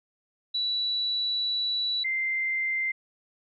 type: tone pair in turn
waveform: sine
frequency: 3940 / 2087 Hz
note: B7 / C7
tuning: -5 / -5 cents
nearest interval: major seventh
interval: 1100 cents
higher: first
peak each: -25 dBFS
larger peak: neither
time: 0.54-2.04 / 2.04-2.92 s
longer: first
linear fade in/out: 10 ms
effects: none